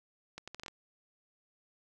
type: accelerating click train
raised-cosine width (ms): 0.2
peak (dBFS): -26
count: 7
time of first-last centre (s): 0.38-0.682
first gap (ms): 96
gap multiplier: 0.73
effects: none